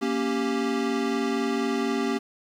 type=chord; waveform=square; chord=G diminished; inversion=first; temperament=equal; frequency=233.1 / 277.2 / 392 Hz; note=Bb3 / Db4 / G4; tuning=0 / 0 / 0 cents; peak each=-29 dBFS; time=0.01-2.19 s; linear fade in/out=20 ms; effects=low-pass 6000 Hz 12 dB/octave + 9-bit